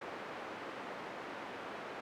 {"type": "band-pass noise", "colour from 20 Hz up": "pink", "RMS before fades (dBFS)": -45, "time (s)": [0.01, 2.01], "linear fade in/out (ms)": 10, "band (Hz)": [340, 1900], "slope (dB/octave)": 12, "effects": []}